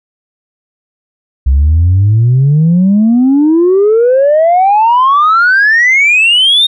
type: exponential sweep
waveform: sine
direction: up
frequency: 64.1 to 3729 Hz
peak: -3 dBFS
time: 1.46-6.67 s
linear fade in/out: 10 ms
effects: tanh soft clip ceiling -2 dBFS